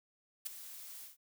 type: noise with ADSR envelope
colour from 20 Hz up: blue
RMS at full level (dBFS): -36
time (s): 0.45-1.17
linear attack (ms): 16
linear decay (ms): 8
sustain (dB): -13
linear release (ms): 140
effects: none